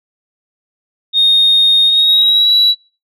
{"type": "tone with pitch glide", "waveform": "sine", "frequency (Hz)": [3700, 3918], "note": ["A#7", "B7"], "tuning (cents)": [-14, -15], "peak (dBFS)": -6, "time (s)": [1.13, 2.75], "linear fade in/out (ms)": 50, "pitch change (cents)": 99, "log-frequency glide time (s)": [1.85, 2.53], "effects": ["noise-tail reverb RT60 0.3 s tail -18 dB re dry", "tanh soft clip ceiling -3 dBFS"]}